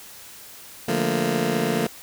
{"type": "chord", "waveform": "20% pulse", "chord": "Bb major seventh", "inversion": "first", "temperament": "just", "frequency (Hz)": [145.68, 174.81, 218.5, 233.1], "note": ["D3", "F3", "A3", "Bb3"], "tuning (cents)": [-14, 2, -12, 0], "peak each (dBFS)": [-24, -22, -22, -21], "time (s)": [0.88, 1.87], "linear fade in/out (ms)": 5, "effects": ["white hiss -43 dBFS RMS until 2.02 s"]}